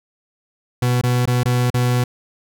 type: tone with dropouts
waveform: 40% pulse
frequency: 123.47 Hz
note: B2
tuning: in tune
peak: -14 dBFS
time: 0.82-2.04 s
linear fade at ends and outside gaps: 5 ms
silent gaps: 1.014-1.035 / 1.257-1.274 / 1.434-1.455 / 1.703-1.742 s
effects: none